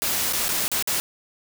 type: noise with dropouts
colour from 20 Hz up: white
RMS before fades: -24 dBFS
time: 0.02-1 s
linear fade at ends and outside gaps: 0 ms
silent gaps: 0.326-0.333 / 0.483-0.49 / 0.68-0.716 / 0.825-0.874 s
effects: none